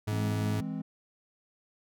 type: tone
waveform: 40% pulse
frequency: 106.1 Hz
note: G#2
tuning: 38 cents sharp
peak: -28 dBFS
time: 0.07-0.61 s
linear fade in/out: 10 ms
type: chord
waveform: triangle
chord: E augmented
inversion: none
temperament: equal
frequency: 164.81 / 207.7 / 261.6 Hz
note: E3 / G#3 / B#3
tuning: 0 / 0 / 0 cents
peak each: -35 dBFS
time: 0.11-0.82 s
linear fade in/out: 10 ms
effects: none